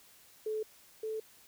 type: tone pair in turn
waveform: sine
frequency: 433 / 437.8 Hz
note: A4 / A4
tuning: -28 / -9 cents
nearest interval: unison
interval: 19 cents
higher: second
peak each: -32 / -34 dBFS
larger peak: first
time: 0.46-0.63 / 1.03-1.2 s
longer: neither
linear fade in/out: 5 ms
effects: white hiss -60 dBFS RMS until 1.47 s